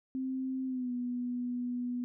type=tone with pitch glide; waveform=sine; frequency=261.6 to 245.5 Hz; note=C4 to B3; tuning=0 to -10 cents; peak=-32 dBFS; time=0.15-2.04 s; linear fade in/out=0 ms; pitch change=-110 cents; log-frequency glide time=0.66-0.92 s; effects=none